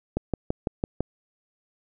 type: click train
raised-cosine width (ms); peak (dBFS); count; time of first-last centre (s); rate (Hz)
2; -11; 6; 0.17-1.006; 5.98
effects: none